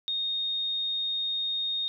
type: tone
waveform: sine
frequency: 3700 Hz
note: A#7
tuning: 14 cents flat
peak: -27 dBFS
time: 0.08-1.88 s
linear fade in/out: 0 ms
effects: none